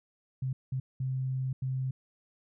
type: tone bursts at uneven times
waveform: sine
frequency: 130.81 Hz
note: C3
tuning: in tune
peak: -29 dBFS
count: 4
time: 0.42-0.53 / 0.72-0.8 / 1-1.53 / 1.62-1.91 s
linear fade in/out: 5 ms
effects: none